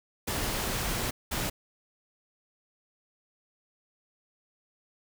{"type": "noise bursts at uneven times", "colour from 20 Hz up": "pink", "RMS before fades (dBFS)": -31, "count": 2, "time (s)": [[0.27, 1.11], [1.31, 1.5]], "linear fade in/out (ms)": 10, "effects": []}